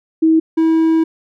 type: tone pair in turn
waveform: sine / triangle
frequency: 321.1 / 323.5 Hz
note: E4 / E4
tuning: -45 / -32 cents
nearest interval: unison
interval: 13 cents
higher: second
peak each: -8 dBFS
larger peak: neither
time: 0.22-0.4 / 0.57-1.04 s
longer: second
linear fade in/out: 10 ms
effects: none